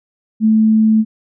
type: tone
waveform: sine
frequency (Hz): 218.8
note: A3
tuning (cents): -9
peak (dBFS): -8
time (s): 0.4-1.05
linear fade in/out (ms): 50
effects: none